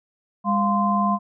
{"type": "tone cluster", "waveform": "sine", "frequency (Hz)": [202.9, 700, 1038], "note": ["G#3", "F5", "C6"], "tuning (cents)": [-40, 4, -14], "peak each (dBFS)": [-21, -25, -21], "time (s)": [0.44, 1.19], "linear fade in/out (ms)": 50, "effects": []}